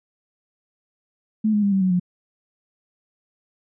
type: tone with pitch steps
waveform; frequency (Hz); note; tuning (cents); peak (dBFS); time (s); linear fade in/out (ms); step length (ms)
sine; 216.6 / 208.5 / 200.7 / 193.19 / 185.97 / 179.01; A3 / G#3 / G3 / G3 / F#3 / F3; -27 / +7 / +41 / -25 / +9 / +43; -16; 1.44-1.998; 10; 93
effects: none